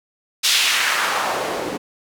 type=noise with band-pass filter sweep; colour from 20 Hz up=white; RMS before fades=-20 dBFS; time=0.43-1.78 s; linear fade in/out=20 ms; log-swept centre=4100 to 310 Hz; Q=1.4; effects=none